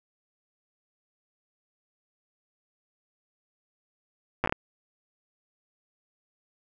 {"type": "slowing click train", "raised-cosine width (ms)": 0.5, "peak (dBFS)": -10, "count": 6, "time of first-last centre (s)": [4.44, 4.524], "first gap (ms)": 8, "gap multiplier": 1.38, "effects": []}